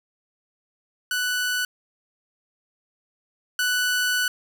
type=tone pair in turn; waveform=sawtooth; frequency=1486 / 1486 Hz; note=F#6 / F#6; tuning=+7 / +7 cents; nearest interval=unison; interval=0 cents; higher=neither; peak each=-19 / -17 dBFS; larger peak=second; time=1.11-1.65 / 3.59-4.28 s; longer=second; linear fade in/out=2 ms; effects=none